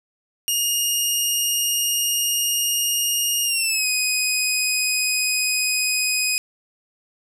15% pulse tone with pitch glide, 2845 to 2505 Hz, F7 to D#7, +31 to +11 cents, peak -12 dBFS, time 0.48-6.38 s, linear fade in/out 0 ms, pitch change -220 cents, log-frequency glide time 3.44-3.87 s, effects none

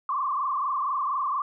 sine tone with frequency modulation, 1108.7 Hz, C#6, in tune, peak -24 dBFS, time 0.09-1.42 s, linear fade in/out 2 ms, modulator 24.2 Hz, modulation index 3.2, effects none

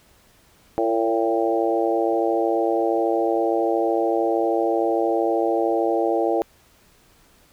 harmonic tone with a mistuned harmonic, 113.1 Hz, A2, 48 cents sharp, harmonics 3 / 4 / 5 / 6 / 7, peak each -23 / -24 / -25 / -26 / -26 dBFS, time 0.78-6.42 s, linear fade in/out 0 ms, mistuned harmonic 4, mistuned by +18 cents, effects pink hiss -56 dBFS RMS until 7.52 s

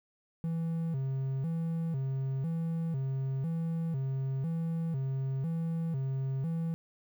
triangle tone with vibrato, 148.6 Hz, D3, 21 cents sharp, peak -28 dBFS, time 0.44-6.74 s, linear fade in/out 0 ms, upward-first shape square, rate 1 Hz, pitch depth 180 cents each way, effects 11-bit

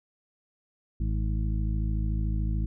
harmonic tone with a mistuned harmonic, 53.6 Hz, A1, 45 cents flat, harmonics 1 / 2 / 3 / 4 / 6, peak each -26 / -32 / -36 / -38 / -42 dBFS, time 1-2.66 s, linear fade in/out 5 ms, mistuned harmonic 6, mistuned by -25 cents, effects none

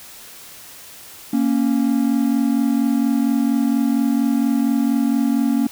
triangle tone pair together, 232.9 / 277.2 Hz, A#3 / C#4, -1 / 0 cents, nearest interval minor third, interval 301 cents, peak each -16 dBFS, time 1.33-5.67 s, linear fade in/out 5 ms, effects white hiss -40 dBFS RMS until 5.71 s

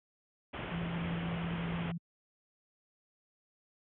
pink low-pass noise, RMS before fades -40 dBFS, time 0.53-1.92 s, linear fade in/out 10 ms, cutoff 3300 Hz, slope 96 dB/octave
sine tone, 169.3 Hz, E3, 46 cents sharp, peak -35 dBFS, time 0.71-1.98 s, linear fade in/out 10 ms
effects high-pass 60 Hz 12 dB/octave

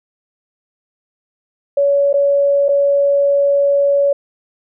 sine tone with dropouts, 564 Hz, C#5, 30 cents sharp, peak -10 dBFS, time 1.77-4.13 s, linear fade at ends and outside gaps 5 ms, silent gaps 2.129-2.139 / 2.684-2.689 s, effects none

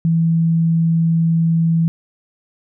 sine tone, 164.81 Hz, E3, in tune, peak -12 dBFS, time 0.05-1.88 s, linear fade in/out 0 ms, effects none

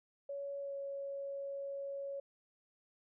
sine tone with pitch glide, 561 to 555.8 Hz, C#5 to C#5, +21 to +4 cents, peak -39 dBFS, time 0.29-2.2 s, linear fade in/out 5 ms, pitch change -17 cents, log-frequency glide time 0.6-0.74 s, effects none

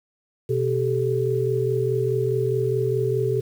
sine tone cluster, 124.9 / 388.4 / 433.2 Hz, B2 / G4 / A4, +20 / -16 / -27 cents, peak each -24 dBFS, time 0.49-3.41 s, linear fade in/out 10 ms, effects 8-bit

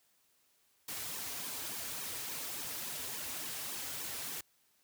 white noise with flanger, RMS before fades -41 dBFS, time 0.88-4.41 s, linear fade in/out 5 ms, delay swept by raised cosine 1.4 to 5.8 ms, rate 3.5 Hz, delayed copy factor -1, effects white hiss -72 dBFS RMS until 4.83 s + high-pass 60 Hz 12 dB/octave

